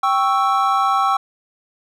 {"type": "chord", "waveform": "triangle", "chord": "C# diminished", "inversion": "second", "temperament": "equal", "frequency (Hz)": [784, 1108.7, 1318.5], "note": ["G5", "C#6", "E6"], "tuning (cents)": [0, 0, 0], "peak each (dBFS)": -17, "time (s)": [0.03, 1.17], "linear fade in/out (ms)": 5, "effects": []}